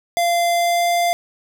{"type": "tone with pitch glide", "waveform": "square", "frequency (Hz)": [690, 694], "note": ["F5", "F5"], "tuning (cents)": [-21, -11], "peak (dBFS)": -16, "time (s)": [0.17, 1.13], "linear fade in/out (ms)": 0, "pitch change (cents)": 10, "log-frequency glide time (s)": [0.54, 0.89], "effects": []}